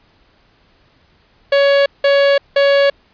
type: tone bursts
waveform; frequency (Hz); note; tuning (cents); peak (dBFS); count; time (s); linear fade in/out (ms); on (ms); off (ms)
45% pulse; 560; C#5; +18; -9; 3; 1.52-2.9; 5; 340; 180
effects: pink hiss -54 dBFS RMS until 3.13 s + resampled to 11025 Hz